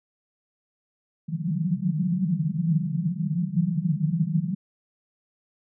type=band-pass noise; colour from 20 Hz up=pink; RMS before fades=-25 dBFS; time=1.28-4.55 s; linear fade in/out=10 ms; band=150 to 190 Hz; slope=96 dB/octave; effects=none